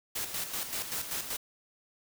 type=noise with tremolo; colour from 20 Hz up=white; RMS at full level=-34 dBFS; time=0.15-1.37 s; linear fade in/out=10 ms; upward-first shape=square; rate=5.2 Hz; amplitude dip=55%; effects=none